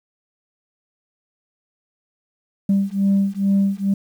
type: beating tone pair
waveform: sine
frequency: 196 / 198.3 Hz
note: G3 / G3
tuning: 0 / +20 cents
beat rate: 2.3 Hz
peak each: -17 dBFS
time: 2.69-3.94 s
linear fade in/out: 5 ms
effects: tanh soft clip ceiling -11 dBFS + 8-bit